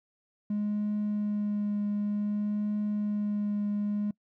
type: tone with vibrato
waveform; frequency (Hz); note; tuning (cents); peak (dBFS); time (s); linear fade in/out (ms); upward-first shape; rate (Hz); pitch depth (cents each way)
triangle; 207.7; G#3; 0; -24; 0.5-4.11; 5; triangle; 0.55; 14
effects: noise-tail reverb RT60 0.1 s tail -26 dB re dry + tanh soft clip ceiling -23 dBFS